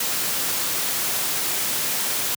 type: noise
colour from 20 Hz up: white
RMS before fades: -24 dBFS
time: 0-2.35 s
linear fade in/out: 5 ms
effects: high-pass 100 Hz 12 dB/octave